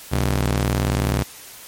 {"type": "ring-modulated tone", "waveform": "sawtooth", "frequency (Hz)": 99.4, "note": "G2", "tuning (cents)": 25, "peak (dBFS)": -11, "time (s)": [0.11, 1.24], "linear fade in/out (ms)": 20, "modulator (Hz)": 29.4, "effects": ["white hiss -40 dBFS RMS until 1.67 s", "MP3 64 kbps"]}